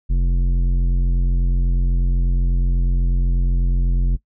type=tone with tanh clipping; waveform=sine; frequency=44.09 Hz; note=F1; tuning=17 cents sharp; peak=-16 dBFS; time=0.09-4.17 s; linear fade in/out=20 ms; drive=11 dB; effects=noise-tail reverb RT60 0.1 s tail -20 dB re dry